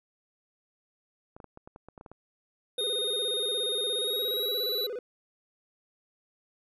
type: clicks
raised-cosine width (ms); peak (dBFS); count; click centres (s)
1; -32; 11; 1.365 / 1.402 / 1.443 / 1.574 / 1.675 / 1.761 / 1.886 / 1.978 / 2.011 / 2.062 / 2.116
type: tone with vibrato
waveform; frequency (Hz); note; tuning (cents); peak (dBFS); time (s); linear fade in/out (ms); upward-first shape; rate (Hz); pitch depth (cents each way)
triangle; 452.7; A4; +49; -31; 2.78-4.99; 2; square; 17; 160
type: tone with pitch glide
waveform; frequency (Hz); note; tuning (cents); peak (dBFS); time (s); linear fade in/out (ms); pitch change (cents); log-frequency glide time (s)
square; 3697 to 3940; A#7 to B7; -15 to -5; -29; 2.78-4.87; 10; +110; 3.93-4.62
effects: none